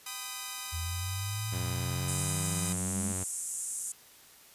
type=chord; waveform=5% pulse; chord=G augmented; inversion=none; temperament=equal with one note detuned; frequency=784 / 1001.6 / 1244.5 Hz; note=G5 / B5 / D#6; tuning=0 / +24 / 0 cents; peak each=-34 / -30 / -28 dBFS; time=0.06-2.73 s; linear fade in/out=5 ms
type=exponential sweep; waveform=sine; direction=up; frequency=80.8 to 207.7 Hz; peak=-33 dBFS; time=0.72-3.13 s; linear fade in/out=20 ms
type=tone with pitch glide; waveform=sawtooth; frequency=89.2 to 93.1 Hz; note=F2 to F#2; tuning=+37 to +11 cents; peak=-31 dBFS; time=1.52-3.24 s; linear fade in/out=10 ms; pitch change=+74 cents; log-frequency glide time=1.98-2.24 s
type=band-pass noise; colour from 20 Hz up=pink; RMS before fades=-37 dBFS; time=2.08-3.92 s; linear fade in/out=2 ms; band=7100 to 10000 Hz; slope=48 dB/octave
effects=white hiss -56 dBFS RMS until 4.54 s + resampled to 32000 Hz

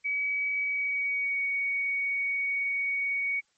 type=tone with pitch glide; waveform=sine; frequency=2274 to 2239 Hz; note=C#7 to C#7; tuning=+44 to +17 cents; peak=-26 dBFS; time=0.04-3.41 s; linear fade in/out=20 ms; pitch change=-27 cents; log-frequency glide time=0.63-1.42 s; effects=white hiss -70 dBFS RMS until 3.57 s + MP3 32 kbps

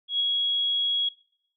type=tone with ADSR envelope; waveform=sine; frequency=3322 Hz; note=G#7; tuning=in tune; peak=-20 dBFS; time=0.08-1.09 s; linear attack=120 ms; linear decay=8 ms; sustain=-2 dB; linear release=6 ms; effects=noise-tail reverb RT60 0.7 s tail -21 dB re dry

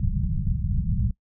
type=low-pass noise; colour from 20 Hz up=pink; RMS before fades=-24 dBFS; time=0-1.11 s; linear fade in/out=5 ms; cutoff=200 Hz; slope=96 dB/octave; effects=noise-tail reverb RT60 0.1 s tail -21 dB re dry

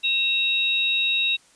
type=tone pair together; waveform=sine; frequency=2700 / 3795 Hz; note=E7 / A#7; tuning=+41 / +30 cents; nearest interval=tritone; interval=589 cents; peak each=-22 dBFS; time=0.03-1.37 s; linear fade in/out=20 ms; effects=white hiss -56 dBFS RMS until 1.55 s + resampled to 22050 Hz

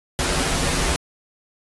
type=noise with comb filter; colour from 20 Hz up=pink; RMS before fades=-21 dBFS; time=0.19-0.96 s; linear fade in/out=0 ms; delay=9.6 ms; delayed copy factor=-0.85; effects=resampled to 24000 Hz

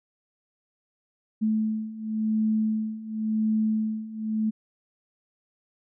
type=beating tone pair; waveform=sine; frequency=217.1 / 218.03 Hz; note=A3 / A3; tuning=-23 / -16 cents; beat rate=0.93 Hz; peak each=-28 / -25 dBFS; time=1.41-4.51 s; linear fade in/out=20 ms; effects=none

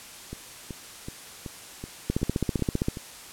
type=two click trains; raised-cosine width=3 ms; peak=-11 / -22 dBFS; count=13 / 8; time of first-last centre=2.1-2.884 / 0.33-2.972 s; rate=15.3 / 2.65 Hz; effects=white hiss -44 dBFS RMS until 3.32 s + low-pass 11000 Hz 12 dB/octave

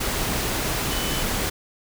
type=tone in noise; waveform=sine; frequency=3008 Hz; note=F#7; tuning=28 cents sharp; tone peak=-33 dBFS; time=0.9-1.23 s; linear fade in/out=10 ms; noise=pink; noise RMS=-25 dBFS; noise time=0-1.5 s; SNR=-11 dB; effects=none

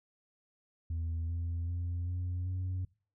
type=tone with pitch steps; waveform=sine; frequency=82.4 / 84.72 / 87.1 / 89.55 / 92.06 Hz; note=E2 / E2 / F2 / F2 / F#2; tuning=0 / +48 / -4 / +44 / -8 cents; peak=-30 dBFS; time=0.9-2.85 s; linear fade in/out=5 ms; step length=390 ms; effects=noise-tail reverb RT60 0.4 s tail -24 dB re dry + tanh soft clip ceiling -31 dBFS

